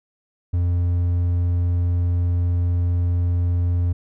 triangle tone, 87.6 Hz, F2, 6 cents sharp, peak -15 dBFS, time 0.53-3.93 s, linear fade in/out 10 ms, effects none

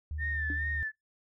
sine tone, 75.8 Hz, D#2, 45 cents flat, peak -33 dBFS, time 0.11-0.83 s, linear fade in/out 0 ms
sine tone with vibrato, 1795 Hz, A6, 34 cents sharp, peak -31 dBFS, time 0.18-0.92 s, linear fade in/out 50 ms, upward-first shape sine, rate 2.4 Hz, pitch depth 58 cents each way
sine tone with exponential decay, 290.3 Hz, D4, 20 cents flat, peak -32 dBFS, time 0.5-0.62 s, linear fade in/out 0 ms, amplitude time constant 26 ms
effects noise-tail reverb RT60 0.2 s tail -26 dB re dry + tanh soft clip ceiling -19 dBFS

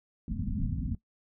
pink low-pass noise, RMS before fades -32 dBFS, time 0.28-0.95 s, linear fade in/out 2 ms, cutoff 260 Hz, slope 96 dB/octave, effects noise-tail reverb RT60 0.1 s tail -18 dB re dry

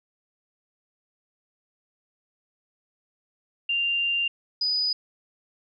sine tone pair in turn, 2787 / 4966 Hz, F7 / D#8, -4 / -4 cents, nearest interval minor seventh, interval 1000 cents, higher second, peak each -22 dBFS, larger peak neither, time 3.69-4.28 / 4.61-4.93 s, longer first, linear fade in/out 5 ms, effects none

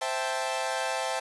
sawtooth chord, A minor seventh, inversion first, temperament equal, 523.3 / 659.3 / 784 / 880 Hz, C5 / E5 / G5 / A5, 0 / 0 / 0 / 0 cents, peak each -30 dBFS, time 0.01-1.2 s, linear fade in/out 10 ms, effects resampled to 24000 Hz + 8-bit

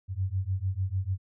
sine beating tone pair, 91.7 / 98.4 Hz, F#2 / G2, -15 / +7 cents, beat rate 6.7 Hz, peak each -30 dBFS, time 0.08-1.18 s, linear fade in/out 50 ms, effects none

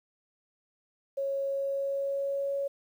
sine tone with pitch glide, 550 to 557 Hz, C#5 to C#5, -14 to +8 cents, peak -28 dBFS, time 1.17-2.68 s, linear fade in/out 10 ms, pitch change +22 cents, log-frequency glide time 1.48-2.55 s, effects 10-bit

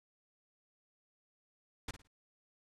pink noise with echo, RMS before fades -40 dBFS, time 1.88-1.91 s, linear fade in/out 5 ms, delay 55 ms, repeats 3, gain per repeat -11 dB, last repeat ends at 2.075 s, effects low-pass 9000 Hz 12 dB/octave

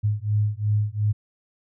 sine beating tone pair, 103.83 / 106.63 Hz, G#2 / G#2, 0 / +46 cents, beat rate 2.8 Hz, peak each -23 dBFS, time 0.03-1.13 s, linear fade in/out 20 ms, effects none

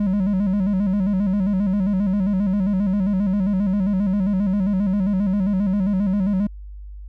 triangle tone with vibrato, 196 Hz, G3, in tune, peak -15 dBFS, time 0-6.47 s, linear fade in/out 5 ms, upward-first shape square, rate 7.5 Hz, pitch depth 88 cents each way, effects added 50 Hz sine -33 dBFS peak until 7.08 s

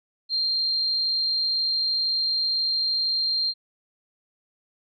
sine tone with amplitude modulation, 4186 Hz, C8, in tune, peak -20 dBFS, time 0.29-3.54 s, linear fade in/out 50 ms, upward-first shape sine, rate 153 Hz, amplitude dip 30%, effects none

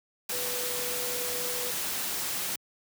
sine tone in noise, 492.8 Hz, B4, 4 cents flat, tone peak -37 dBFS, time 0.32-1.71 s, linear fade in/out 5 ms, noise white, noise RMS -32 dBFS, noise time 0.29-2.56 s, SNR -8 dB, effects high-pass 100 Hz 12 dB/octave

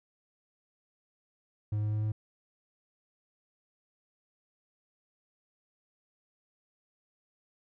triangle tone with pitch steps, 105.4 / 106.13 / 106.87 / 107.61 Hz, G#2 / G#2 / A2 / A2, +26 / +38 / -50 / -38 cents, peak -26 dBFS, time 1.72-2.12 s, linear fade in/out 5 ms, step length 100 ms, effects none

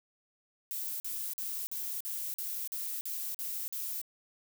violet noise bursts, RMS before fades -37 dBFS, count 10, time 0.71-4.015 s, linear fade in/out 0 ms, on 290 ms, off 45 ms, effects none

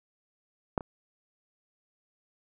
clicks, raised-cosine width 1 ms, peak -12 / -26 dBFS, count 2, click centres 0.778 / 0.808 s, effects none

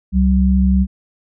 sine tone pair together, 67.28 / 190.3 Hz, C2 / F#3, +49 / +49 cents, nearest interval octave + tritone, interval 1800 cents, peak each -13 dBFS, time 0.12-0.87 s, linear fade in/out 50 ms, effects none

